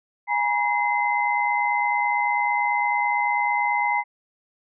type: tone cluster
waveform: sine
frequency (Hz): 828 / 957 / 2060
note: G#5 / A#5 / C7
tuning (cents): -5 / +45 / -28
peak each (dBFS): -24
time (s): 0.27-4.04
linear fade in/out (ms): 50
effects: none